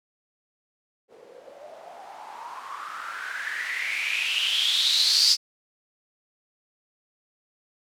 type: noise with low-pass filter sweep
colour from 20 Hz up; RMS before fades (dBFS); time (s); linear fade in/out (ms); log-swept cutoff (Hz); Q
violet; -27; 1.08-5.37; 50; 440 to 5000; 7.9
effects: none